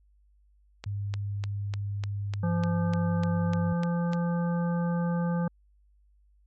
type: click train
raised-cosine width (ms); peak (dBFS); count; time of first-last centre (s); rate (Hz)
0.2; -20; 12; 0.84-4.133; 3.34
type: tone with pitch glide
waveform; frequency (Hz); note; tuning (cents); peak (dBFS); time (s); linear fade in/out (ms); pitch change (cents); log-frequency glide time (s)
sine; 101.2 to 99.23; G#2 to G2; -44 to +22; -29; 0.86-3.73; 5; -34; 2.62-3.38
type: harmonic tone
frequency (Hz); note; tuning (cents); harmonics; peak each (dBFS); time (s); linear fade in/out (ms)
171.9; F3; -27; 1 / 3 / 5 / 7 / 9; -25 / -35 / -39 / -42 / -44; 2.43-5.48; 5
effects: added 50 Hz sine -59 dBFS peak until 6.46 s + MP3 32 kbps